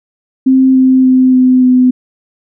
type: tone with pitch steps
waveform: sine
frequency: 262.4 / 260 / 257.6 / 255.2 / 252.9 Hz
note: C4 / C4 / C4 / C4 / B3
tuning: +5 / -11 / -27 / -43 / +41 cents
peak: -4 dBFS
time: 0.46-1.91 s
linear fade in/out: 10 ms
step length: 290 ms
effects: none